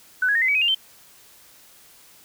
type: tone with pitch steps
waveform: sine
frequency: 1500 / 1664.4 / 1846.7 / 2049 / 2274 / 2523 / 2799 / 3106 Hz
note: F#6 / G#6 / A#6 / C7 / C#7 / D#7 / F7 / G7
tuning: +23 / +3 / -17 / -37 / +44 / +23 / +3 / -17 cents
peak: -17 dBFS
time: 0.22-0.748 s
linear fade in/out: 5 ms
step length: 66 ms
effects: white hiss -51 dBFS RMS until 2.24 s